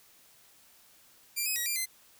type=tone with pitch steps; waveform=5% pulse; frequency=2374 / 2533 / 1912 / 2384 / 2062 Hz; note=D7 / D#7 / A#6 / D7 / C7; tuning=+18 / +30 / +43 / +25 / -26 cents; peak=-20 dBFS; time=1.36-1.86 s; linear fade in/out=20 ms; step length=100 ms; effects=white hiss -60 dBFS RMS until 2.19 s